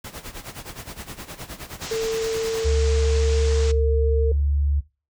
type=noise with tremolo; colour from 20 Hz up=pink; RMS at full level=-34 dBFS; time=0.04-2.64 s; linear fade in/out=5 ms; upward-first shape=sine; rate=9.6 Hz; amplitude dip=80%
type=low-pass noise; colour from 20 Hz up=white; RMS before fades=-35 dBFS; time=1.81-3.72 s; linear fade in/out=10 ms; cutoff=7400 Hz; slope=48 dB/octave
type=tone with pitch glide; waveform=sine; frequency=448.1 to 453.6 Hz; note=A4 to A#4; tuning=+32 to -47 cents; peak=-21 dBFS; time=1.91-4.32 s; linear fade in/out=5 ms; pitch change=+21 cents; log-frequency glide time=2.22-3.43 s
type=tone; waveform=sine; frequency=71.5 Hz; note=D2; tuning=46 cents flat; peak=-18 dBFS; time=2.64-4.81 s; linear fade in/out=20 ms
effects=noise-tail reverb RT60 0.3 s tail -19 dB re dry